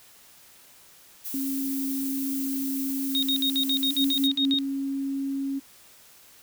violet noise, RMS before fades -34 dBFS, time 1.24-4.28 s, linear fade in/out 20 ms
sine tone, 270.7 Hz, C#4, 41 cents flat, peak -27 dBFS, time 1.34-4.54 s, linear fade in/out 2 ms
sine tone bursts, 3729 Hz, A#7, in tune, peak -22 dBFS, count 11, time 3.15-4.587 s, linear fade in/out 0 ms, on 77 ms, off 59 ms
sine tone with pitch glide, 275.8 to 273.9 Hz, C#4 to C#4, -9 to -21 cents, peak -26 dBFS, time 3.91-5.6 s, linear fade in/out 20 ms, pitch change -12 cents, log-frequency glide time 4.16-4.57 s
effects white hiss -53 dBFS RMS until 6.42 s

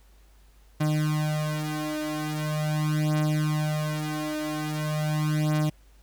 35% pulse beating tone pair, 152.5 / 152.92 Hz, D#3 / D#3, -34 / -30 cents, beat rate 0.42 Hz, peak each -26 dBFS, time 0.8-5.7 s, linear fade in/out 10 ms, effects added 50 Hz sine -53 dBFS peak until 6.02 s + pink hiss -63 dBFS RMS until 6.02 s

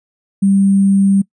sine tone with sample-and-hold, 196 Hz, G3, in tune, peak -8 dBFS, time 0.42-1.22 s, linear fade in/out 10 ms, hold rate 8820 Hz, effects noise-tail reverb RT60 0.1 s tail -23 dB re dry + resampled to 22050 Hz

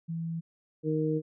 sine tone, 165.1 Hz, E3, 3 cents sharp, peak -31 dBFS, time 0.08-0.41 s, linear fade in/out 20 ms
harmonic tone, 155.56 Hz, D#3, in tune, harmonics 1 / 2 / 3, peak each -30 / -30 / -30 dBFS, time 0.83-1.22 s, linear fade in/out 50 ms
effects none

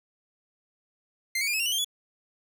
sawtooth tone with pitch steps, 2093 / 2243 / 2404 / 2577 / 2762 / 2960 / 3172 / 3400 Hz, C7 / C#7 / D7 / E7 / F7 / F#7 / G7 / G#7, 0 / +20 / +40 / -40 / -20 / 0 / +20 / +40 cents, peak -22 dBFS, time 1.35-1.846 s, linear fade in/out 5 ms, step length 62 ms, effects none

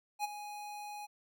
square tone with ADSR envelope, 830.6 Hz, G#5, in tune, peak -31 dBFS, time 0.19-1.07 s, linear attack 52 ms, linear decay 20 ms, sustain -12 dB, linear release 23 ms, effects none

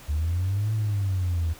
sine linear two-way sweep, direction up then down, 71.3 to 110 to 79.3 Hz, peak -21 dBFS, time 0.08-1.54 s, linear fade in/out 20 ms, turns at 0.73 s, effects tanh soft clip ceiling -19 dBFS + pink hiss -47 dBFS RMS until 1.59 s

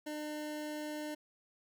25% pulse tone, 301.7 Hz, D4, 47 cents sharp, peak -35 dBFS, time 0.06-1.15 s, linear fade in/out 10 ms, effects none

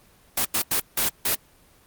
white noise bursts at uneven times, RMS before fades -22 dBFS, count 5, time 0.37-0.45 / 0.54-0.62 / 0.71-0.8 / 0.97-1.09 / 1.25-1.35 s, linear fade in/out 5 ms, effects pink hiss -56 dBFS RMS until 1.86 s + Opus 24 kbps

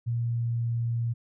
sine tone with pitch glide, 117.9 to 117.15 Hz, A#2 to A#2, +20 to +9 cents, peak -25 dBFS, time 0.06-1.14 s, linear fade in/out 20 ms, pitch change -11 cents, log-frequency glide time 0.18-0.66 s, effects none

